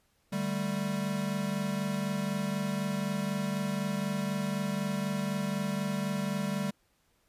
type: chord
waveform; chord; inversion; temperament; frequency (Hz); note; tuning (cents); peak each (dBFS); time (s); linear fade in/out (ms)
square; D suspended fourth; none; equal with one note detuned; 149.23 / 196 / 220; D3 / G3 / A3; +28 / 0 / 0; -38 / -32 / -38; 0.32-6.71; 10
effects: pink hiss -71 dBFS RMS until 7.28 s + resampled to 32000 Hz